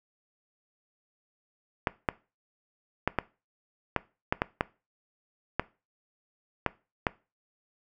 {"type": "clicks", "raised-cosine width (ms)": 0.5, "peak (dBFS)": -9, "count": 11, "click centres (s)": [1.872, 2.088, 3.076, 3.187, 3.963, 4.325, 4.419, 4.609, 5.596, 6.663, 7.068], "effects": ["noise-tail reverb RT60 0.3 s tail -20 dB re dry"]}